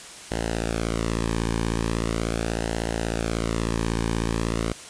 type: tone with flanger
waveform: sawtooth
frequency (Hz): 56.4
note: A1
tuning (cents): +44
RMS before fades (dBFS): -26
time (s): 0.31-4.73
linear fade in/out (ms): 5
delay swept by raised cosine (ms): 0.84 to 1.49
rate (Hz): 0.4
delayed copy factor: -0.75
effects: white hiss -41 dBFS RMS until 4.89 s + resampled to 22050 Hz